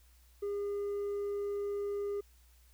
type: tone with hard clipping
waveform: triangle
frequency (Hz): 405.8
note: G#4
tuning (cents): -40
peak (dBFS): -32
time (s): 0.42-2.21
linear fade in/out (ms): 10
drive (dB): 1
effects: added 60 Hz sine -60 dBFS peak until 2.73 s + white hiss -68 dBFS RMS until 2.73 s